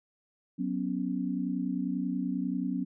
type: chord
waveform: sine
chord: F# suspended fourth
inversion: none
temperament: equal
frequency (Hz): 185 / 246.9 / 277.2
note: F#3 / B3 / C#4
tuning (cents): 0 / 0 / 0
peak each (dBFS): -33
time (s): 0.58-2.85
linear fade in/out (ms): 20
effects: none